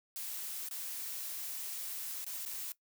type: noise with dropouts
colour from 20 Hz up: blue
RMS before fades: -41 dBFS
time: 0.16-2.72 s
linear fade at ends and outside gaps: 0 ms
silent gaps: 0.686-0.711 / 2.244-2.265 / 2.451-2.461 s
effects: noise-tail reverb RT60 0.1 s tail -18 dB re dry